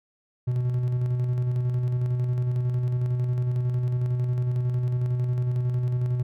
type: tone with tremolo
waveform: triangle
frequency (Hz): 124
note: B2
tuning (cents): +7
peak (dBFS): -19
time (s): 0.47-6.23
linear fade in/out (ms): 10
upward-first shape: square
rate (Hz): 11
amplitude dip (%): 30
effects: none